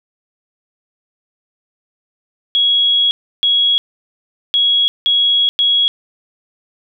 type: tone bursts at uneven times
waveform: sine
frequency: 3326 Hz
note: G#7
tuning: 2 cents sharp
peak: -10 dBFS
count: 5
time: 2.55-3.11 / 3.43-3.78 / 4.54-4.88 / 5.06-5.49 / 5.59-5.88 s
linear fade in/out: 0 ms
effects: none